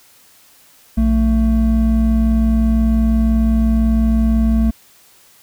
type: tone pair together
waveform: triangle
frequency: 59.07 / 223 Hz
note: A#1 / A3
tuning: +24 / +23 cents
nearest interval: octave + major seventh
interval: 2299 cents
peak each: -12 dBFS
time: 0.97-4.71 s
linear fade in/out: 10 ms
effects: white hiss -49 dBFS RMS until 5.42 s